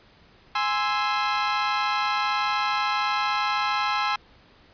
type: chord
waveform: sawtooth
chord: Ab augmented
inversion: none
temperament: equal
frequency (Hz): 830.6 / 1046.5 / 1318.5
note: Ab5 / C6 / E6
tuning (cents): 0 / 0 / 0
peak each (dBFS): -23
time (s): 0.55-4.16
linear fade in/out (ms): 5
effects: pink hiss -55 dBFS RMS until 4.73 s + resampled to 11025 Hz